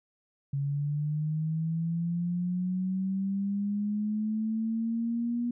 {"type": "linear sweep", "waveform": "sine", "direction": "up", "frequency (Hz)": [138.59, 241], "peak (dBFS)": -27, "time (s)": [0.53, 5.51], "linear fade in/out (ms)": 5, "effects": []}